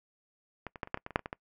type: clicks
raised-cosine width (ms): 0.5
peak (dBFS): -23 / -28 / -18 / -30 / -15 / -25 / -24 / -29 / -9 / -27 / -22 / -21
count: 12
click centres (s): 0.667 / 0.758 / 0.832 / 0.874 / 0.944 / 0.974 / 1.064 / 1.107 / 1.159 / 1.193 / 1.259 / 1.329
effects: noise-tail reverb RT60 0.1 s tail -24 dB re dry